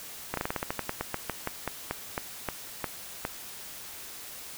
slowing click train, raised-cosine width 0.5 ms, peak -14 dBFS, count 20, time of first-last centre 0.34-3.251 s, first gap 33 ms, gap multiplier 1.15, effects white hiss -43 dBFS RMS until 4.57 s

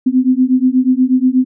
sine beating tone pair, 252.2 / 260.5 Hz, B3 / C4, +36 / -7 cents, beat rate 8.3 Hz, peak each -12 dBFS, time 0.06-1.45 s, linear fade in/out 10 ms, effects none

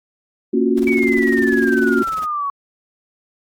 sine chord, Gb major seventh, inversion first, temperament equal, 233.1 / 277.2 / 349.2 / 370 Hz, Bb3 / Db4 / F4 / Gb4, 0 / 0 / 0 / 0 cents, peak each -18 / -19 / -22 / -18 dBFS, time 0.53-2.03 s, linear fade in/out 10 ms
pink noise with tremolo, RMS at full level -36 dBFS, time 0.77-2.26 s, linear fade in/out 5 ms, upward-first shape square, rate 20 Hz, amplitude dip 80%
sine exponential sweep, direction down, 2296 to 1108.7 Hz, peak -19 dBFS, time 0.87-2.5 s, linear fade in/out 2 ms
effects AAC 64 kbps

